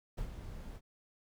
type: noise with ADSR envelope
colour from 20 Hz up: brown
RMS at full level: -38 dBFS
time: 0.17-0.81 s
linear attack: 15 ms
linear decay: 93 ms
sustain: -7 dB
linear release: 50 ms
effects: none